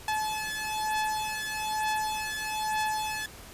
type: beating tone pair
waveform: sawtooth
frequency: 861 / 862.1 Hz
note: A5 / A5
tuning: -38 / -36 cents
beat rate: 1.1 Hz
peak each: -28 dBFS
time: 0.08-3.26 s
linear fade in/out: 2 ms
effects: pink hiss -47 dBFS RMS until 3.53 s + resampled to 32000 Hz